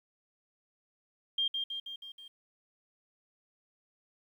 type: tone with echo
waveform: sine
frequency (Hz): 3200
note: G7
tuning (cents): +35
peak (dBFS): -27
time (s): 1.38-1.48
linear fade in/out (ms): 5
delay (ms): 160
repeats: 5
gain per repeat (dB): -4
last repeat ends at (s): 2.28
effects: 11-bit